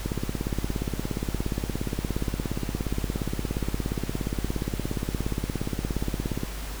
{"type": "click train", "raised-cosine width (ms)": 3, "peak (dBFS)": -14, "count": 110, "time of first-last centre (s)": [0.06, 6.434], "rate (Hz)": 17.1, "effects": ["added 50 Hz sine -33 dBFS peak until 6.8 s", "pink hiss -39 dBFS RMS until 6.8 s"]}